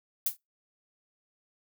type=noise with exponential decay; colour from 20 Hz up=violet; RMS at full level=-22 dBFS; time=0.26-0.37 s; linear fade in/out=5 ms; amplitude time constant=23 ms; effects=noise-tail reverb RT60 0.2 s tail -25 dB re dry